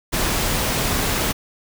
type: noise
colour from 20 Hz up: pink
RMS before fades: -21 dBFS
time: 0.12-1.33 s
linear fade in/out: 20 ms
effects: none